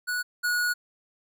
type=tone pair in turn; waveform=square; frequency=1469 / 1456.3 Hz; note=F#6 / F#6; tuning=-13 / -28 cents; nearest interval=unison; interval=15 cents; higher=first; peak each=-27 / -24 dBFS; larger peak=second; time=0.07-0.23 / 0.43-0.74 s; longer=second; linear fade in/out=20 ms; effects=none